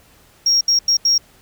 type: tone bursts at uneven times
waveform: sine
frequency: 5588 Hz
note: F8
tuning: in tune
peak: -10 dBFS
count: 4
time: 0.46-0.61 / 0.68-0.79 / 0.88-0.97 / 1.05-1.18 s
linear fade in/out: 5 ms
effects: tanh soft clip ceiling -9 dBFS + pink hiss -51 dBFS RMS until 1.41 s